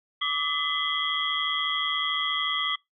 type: tone cluster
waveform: sine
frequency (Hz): 1157 / 1268 / 2012 / 3171 / 3325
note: D6 / D#6 / B6 / G7 / G#7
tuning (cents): -26 / +32 / +32 / +19 / +1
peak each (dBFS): -31 / -36 / -31 / -32 / -28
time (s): 0.21-2.76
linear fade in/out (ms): 10
effects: noise-tail reverb RT60 0.2 s tail -26 dB re dry